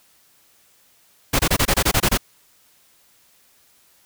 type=noise bursts; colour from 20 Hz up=pink; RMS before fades=-17 dBFS; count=10; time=1.33-2.176 s; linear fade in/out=10 ms; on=63 ms; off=24 ms; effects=white hiss -57 dBFS RMS until 4.05 s